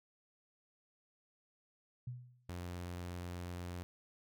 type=tone with exponential decay; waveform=sine; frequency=123.47 Hz; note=B2; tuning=in tune; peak=-38 dBFS; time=2.07-2.52 s; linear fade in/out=5 ms; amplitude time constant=96 ms
type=tone; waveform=sawtooth; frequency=88.3 Hz; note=F2; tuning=20 cents sharp; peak=-38 dBFS; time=2.49-3.83 s; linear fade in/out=0 ms
effects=none